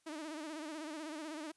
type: tone with vibrato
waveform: sawtooth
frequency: 308.9 Hz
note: D#4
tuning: 12 cents flat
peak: -38 dBFS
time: 0.06-1.52 s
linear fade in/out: 10 ms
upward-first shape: sine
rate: 16 Hz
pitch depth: 95 cents each way
effects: white hiss -75 dBFS RMS until 1.56 s + resampled to 24000 Hz